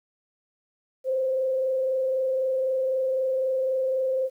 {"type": "tone with frequency modulation", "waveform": "sine", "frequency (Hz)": 523.3, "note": "C5", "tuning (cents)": 0, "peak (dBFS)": -22, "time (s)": [1.04, 4.3], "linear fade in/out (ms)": 50, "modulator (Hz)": 23.9, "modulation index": 0.35, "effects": ["10-bit"]}